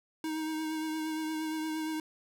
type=tone with vibrato; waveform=square; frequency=314.2 Hz; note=D#4; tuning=17 cents sharp; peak=-33 dBFS; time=0.24-2 s; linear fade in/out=2 ms; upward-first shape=triangle; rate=8.6 Hz; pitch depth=26 cents each way; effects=none